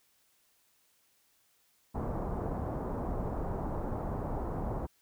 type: low-pass noise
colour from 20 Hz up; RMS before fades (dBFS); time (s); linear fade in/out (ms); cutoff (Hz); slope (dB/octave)
pink; -35; 1.94-4.87; 20; 1000; 24
effects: white hiss -70 dBFS RMS until 5.01 s